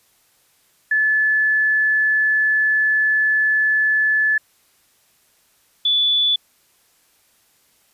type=tone pair in turn; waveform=sine; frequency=1730 / 3460 Hz; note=A6 / A7; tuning=-30 / -30 cents; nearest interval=octave; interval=1200 cents; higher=second; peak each=-14 dBFS; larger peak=neither; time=0.91-4.38 / 5.85-6.36 s; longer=first; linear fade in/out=5 ms; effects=white hiss -59 dBFS RMS until 7.93 s + resampled to 32000 Hz